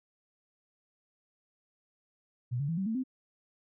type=tone with pitch steps; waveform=sine; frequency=122.3 / 142.12 / 165.15 / 191.91 / 223 / 259.1 Hz; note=B2 / C#3 / E3 / G3 / A3 / C4; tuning=-16 / +44 / +4 / -36 / +23 / -17 cents; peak=-29 dBFS; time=2.51-3.038 s; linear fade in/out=20 ms; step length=88 ms; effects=none